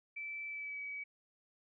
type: tone with pitch glide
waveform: sine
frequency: 2321 to 2276 Hz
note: D7 to C#7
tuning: -21 to +45 cents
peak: -40 dBFS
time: 0.16-1.04 s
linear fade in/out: 10 ms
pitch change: -34 cents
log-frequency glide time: 0.47-0.82 s
effects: none